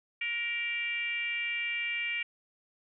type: tone with frequency modulation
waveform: sine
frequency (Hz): 2340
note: D7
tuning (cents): -7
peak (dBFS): -30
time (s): 0.21-2.23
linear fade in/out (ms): 5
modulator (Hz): 454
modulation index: 0.94
effects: none